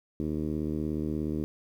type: tone with low-pass filter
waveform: 10% pulse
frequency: 76.8 Hz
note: D#2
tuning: 22 cents flat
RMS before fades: -31 dBFS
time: 0.2-1.44 s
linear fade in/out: 0 ms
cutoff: 330 Hz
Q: 1.9
effects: 10-bit